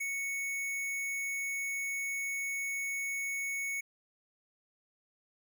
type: tone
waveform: square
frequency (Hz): 2217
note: C#7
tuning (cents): 0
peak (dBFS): -34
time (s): 0-3.81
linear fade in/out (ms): 10
effects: none